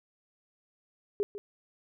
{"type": "tone with echo", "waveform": "sine", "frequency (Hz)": 408.9, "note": "G#4", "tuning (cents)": -27, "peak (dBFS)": -25, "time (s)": [1.2, 1.23], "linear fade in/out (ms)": 0, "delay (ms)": 150, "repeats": 1, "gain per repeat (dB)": -12, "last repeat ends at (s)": 1.38, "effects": []}